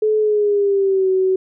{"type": "tone with pitch glide", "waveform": "sine", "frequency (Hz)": [430, 376.5], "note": ["A4", "F#4"], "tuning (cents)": [-40, 30], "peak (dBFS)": -13, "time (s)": [0.02, 1.36], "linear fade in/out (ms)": 5, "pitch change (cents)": -230, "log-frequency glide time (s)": [0.19, 1.09], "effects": []}